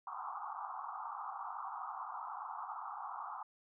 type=band-pass noise; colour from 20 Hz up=white; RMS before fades=-44 dBFS; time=0.07-3.43 s; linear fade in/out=5 ms; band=750 to 1300 Hz; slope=96 dB/octave; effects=none